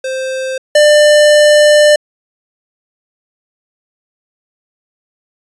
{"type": "tone pair in turn", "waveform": "square", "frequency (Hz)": [523.3, 596.4], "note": ["C5", "D5"], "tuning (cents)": [0, 27], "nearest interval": "major second", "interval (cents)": 227, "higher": "second", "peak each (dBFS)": [-17, -5], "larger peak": "second", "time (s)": [[0.04, 0.58], [0.75, 1.96]], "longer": "second", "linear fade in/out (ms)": 5, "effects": ["resampled to 22050 Hz"]}